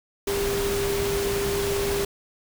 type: tone in noise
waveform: sine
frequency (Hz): 400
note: G4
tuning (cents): +35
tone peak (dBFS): -24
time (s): 0.27-2.05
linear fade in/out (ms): 5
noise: pink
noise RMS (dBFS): -29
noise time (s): 0.27-2.05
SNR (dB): +2
effects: none